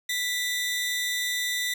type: tone pair together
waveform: sawtooth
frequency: 1975.5 / 3625 Hz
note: B6 / A#7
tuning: 0 / -49 cents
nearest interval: major seventh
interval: 1051 cents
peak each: -24 / -28 dBFS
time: 0.09-1.74 s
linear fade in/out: 5 ms
effects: none